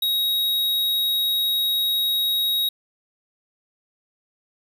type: tone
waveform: square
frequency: 3794 Hz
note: A#7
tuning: 30 cents sharp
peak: -20 dBFS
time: 0.02-2.69 s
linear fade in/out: 5 ms
effects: none